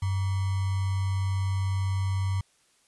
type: tone with sample-and-hold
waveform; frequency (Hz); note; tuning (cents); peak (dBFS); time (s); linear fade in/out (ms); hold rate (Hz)
sine; 96; G2; -36; -24; 0.02-2.41; 5; 1050
effects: white hiss -65 dBFS RMS until 2.87 s + resampled to 24000 Hz